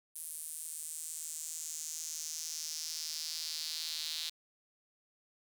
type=tone with high-pass filter sweep; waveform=square; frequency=78.9 Hz; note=D#2; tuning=25 cents sharp; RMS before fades=-41 dBFS; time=0.15-4.3 s; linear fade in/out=10 ms; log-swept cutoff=10000 to 3900 Hz; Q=3.4; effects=none